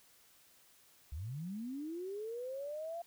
sine linear sweep, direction up, 63.8 to 693 Hz, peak -39 dBFS, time 1.12-3.02 s, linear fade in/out 5 ms, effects white hiss -65 dBFS RMS until 3.06 s

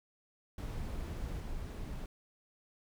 brown noise with level steps, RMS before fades -39 / -41 dBFS, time 0.58-2.06 s, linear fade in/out 2 ms, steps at 1.4 s, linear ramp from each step 5 ms, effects none

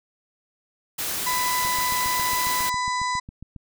white noise, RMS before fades -28 dBFS, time 0.98-2.7 s, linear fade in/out 10 ms
harmonic tone, 997 Hz, B5, 16 cents sharp, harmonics 1 / 2 / 4 / 5 / 6 / 7 / 8, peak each -24 / -30 / -36 / -38 / -40 / -41 / -42 dBFS, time 1.26-3.2 s, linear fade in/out 10 ms
click train, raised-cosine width 5 ms, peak -26 dBFS, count 15, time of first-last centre 1.65-3.563 s, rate 7.32 Hz
effects none

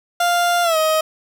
30% pulse tone with pitch glide, 698.5 to 629.5 Hz, F5 to D#5, 0 to +20 cents, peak -12 dBFS, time 0.2-1.01 s, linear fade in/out 5 ms, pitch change -180 cents, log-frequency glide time 0.63-0.77 s, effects none

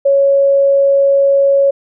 sine tone, 554.4 Hz, C#5, in tune, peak -7 dBFS, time 0.05-1.71 s, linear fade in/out 10 ms, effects none

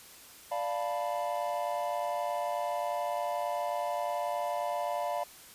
triangle chord, B half-diminished seventh, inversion first, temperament equal, 587.3 / 698.5 / 880 / 987.8 Hz, D5 / F5 / A5 / B5, 0 / 0 / 0 / 0 cents, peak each -33 / -32 / -37 / -36 dBFS, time 0.51-5.24 s, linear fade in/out 10 ms, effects white hiss -52 dBFS RMS until 5.54 s + resampled to 32000 Hz

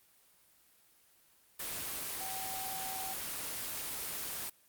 sine tone in noise, 765 Hz, G5, 42 cents flat, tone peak -42 dBFS, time 2.2-3.14 s, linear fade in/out 10 ms, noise white, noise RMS -39 dBFS, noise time 1.59-4.5 s, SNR -6 dB, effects white hiss -66 dBFS RMS until 4.68 s + Opus 24 kbps

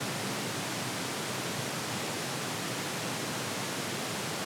pink high-pass noise, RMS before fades -34 dBFS, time 0-4.45 s, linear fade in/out 10 ms, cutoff 110 Hz, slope 48 dB/octave, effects low-pass 10000 Hz 12 dB/octave

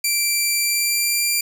10% pulse tone with pitch glide, 2350 to 2373 Hz, D7 to D7, +1 to +17 cents, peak -9 dBFS, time 0.04-1.41 s, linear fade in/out 5 ms, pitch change +16 cents, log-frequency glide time 0.59-1.24 s, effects none

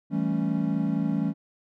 triangle chord, A dominant seventh, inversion second, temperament equal, 164.81 / 196 / 220 / 277.2 Hz, E3 / G3 / A3 / C#4, 0 / 0 / 0 / 0 cents, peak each -27 dBFS, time 0.1-1.34 s, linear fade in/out 50 ms, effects none

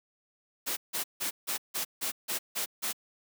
white noise bursts, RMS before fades -32 dBFS, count 9, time 0.66-2.93 s, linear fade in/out 20 ms, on 110 ms, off 160 ms, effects high-pass 200 Hz 12 dB/octave

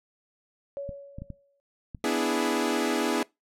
sine tone with exponential decay, 561 Hz, C#5, 21 cents sharp, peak -30 dBFS, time 0.77-1.6 s, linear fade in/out 0 ms, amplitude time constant 180 ms
clicks, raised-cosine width 5 ms, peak -25 dBFS, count 5, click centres 0.892 / 1.185 / 1.22 / 1.303 / 1.948 s
sawtooth chord, E dominant seventh, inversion second, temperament equal, 246.9 / 293.7 / 329.6 / 415.3 Hz, B3 / D4 / E4 / G#4, 0 / 0 / 0 / 0 cents, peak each -26 dBFS, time 2.04-3.23 s, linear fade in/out 2 ms
effects noise-tail reverb RT60 0.2 s tail -23 dB re dry + low-pass 12000 Hz 12 dB/octave

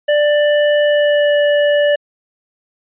square tone with pitch glide, 590 to 584.6 Hz, D5 to D5, +8 to -8 cents, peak -11 dBFS, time 0.08-1.96 s, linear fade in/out 10 ms, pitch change -16 cents, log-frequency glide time 0.83-1.37 s, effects resampled to 8000 Hz

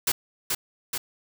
white noise with echo, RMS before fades -23 dBFS, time 0.07-0.12 s, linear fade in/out 5 ms, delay 430 ms, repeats 2, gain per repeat -3 dB, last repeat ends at 0.98 s, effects none

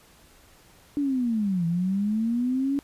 sine linear two-way sweep, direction down then up, 293.7 to 164.81 to 283.8 Hz, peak -22 dBFS, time 0.97-2.79 s, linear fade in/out 0 ms, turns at 1.66 s, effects pink hiss -55 dBFS RMS until 2.83 s + resampled to 32000 Hz

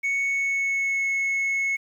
sine tone with pitch glide, 2219 to 2191 Hz, C#7 to C#7, +1 to -21 cents, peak -19 dBFS, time 0.03-1.77 s, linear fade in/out 20 ms, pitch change -22 cents, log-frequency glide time 0.2-1.07 s, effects tanh soft clip ceiling -21 dBFS + 9-bit

